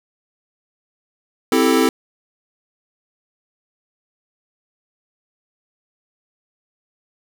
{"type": "chord", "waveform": "square", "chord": "A minor seventh", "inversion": "first", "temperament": "equal", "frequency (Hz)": [261.6, 329.6, 392, 440], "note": ["C4", "E4", "G4", "A4"], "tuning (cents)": [0, 0, 0, 0], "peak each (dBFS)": [-18, -19, -22, -19], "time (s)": [1.52, 1.89], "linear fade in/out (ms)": 2, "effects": []}